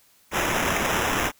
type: noise with sample-and-hold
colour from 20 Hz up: blue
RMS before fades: -24 dBFS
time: 0.31-1.32 s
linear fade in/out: 50 ms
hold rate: 4410 Hz
effects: white hiss -59 dBFS RMS until 1.39 s